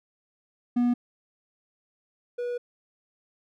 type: tone pair in turn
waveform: triangle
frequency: 242.8 / 485.6 Hz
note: B3 / B4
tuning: -29 / -29 cents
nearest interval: octave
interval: 1200 cents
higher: second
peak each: -18 / -26 dBFS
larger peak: first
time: 0.76-0.94 / 2.38-2.58 s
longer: second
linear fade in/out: 10 ms
effects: none